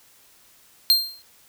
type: tone with exponential decay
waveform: 45% pulse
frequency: 4186 Hz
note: C8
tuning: in tune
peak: -10 dBFS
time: 0.9-1.22 s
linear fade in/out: 0 ms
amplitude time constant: 69 ms
effects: white hiss -55 dBFS RMS until 1.48 s